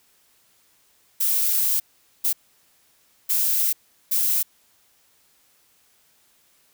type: noise bursts at uneven times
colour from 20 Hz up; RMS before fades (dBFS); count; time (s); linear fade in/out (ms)
violet; -21; 4; 1.2-1.8 / 2.24-2.33 / 3.29-3.73 / 4.11-4.43; 10
effects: white hiss -61 dBFS RMS until 6.73 s